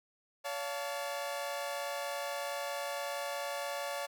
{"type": "chord", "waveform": "sawtooth", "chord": "Db augmented", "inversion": "none", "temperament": "equal with one note detuned", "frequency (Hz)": [567.7, 698.5, 880], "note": ["Db5", "F5", "A5"], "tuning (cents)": [41, 0, 0], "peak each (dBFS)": [-34, -38, -39], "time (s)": [0.44, 4.07], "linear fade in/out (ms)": 20, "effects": []}